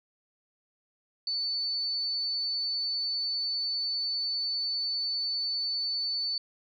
sine tone, 4495 Hz, C#8, 23 cents sharp, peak -28 dBFS, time 1.27-6.38 s, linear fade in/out 2 ms, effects none

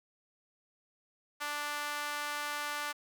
sawtooth tone with high-pass filter, 293.7 Hz, D4, in tune, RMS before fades -37 dBFS, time 1.4-2.93 s, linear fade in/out 20 ms, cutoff 1200 Hz, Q 1.5, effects none

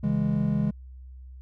triangle chord, C# minor, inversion none, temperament equal with one note detuned, 138.59 / 164.81 / 206.7 Hz, C#3 / E3 / G#3, 0 / 0 / -8 cents, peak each -26 / -26 / -23 dBFS, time 0.03-0.71 s, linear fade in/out 10 ms, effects added 64 Hz sine -41 dBFS peak until 1.41 s

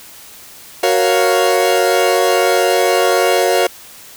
40% pulse chord, Gb major seventh, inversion none, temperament equal, 370 / 466.2 / 554.4 / 698.5 Hz, Gb4 / Bb4 / Db5 / F5, 0 / 0 / 0 / 0 cents, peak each -16 dBFS, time 0.83-3.67 s, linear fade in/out 5 ms, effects white hiss -38 dBFS RMS until 4.16 s

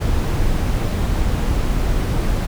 brown noise, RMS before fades -18 dBFS, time 0-2.47 s, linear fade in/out 20 ms, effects none

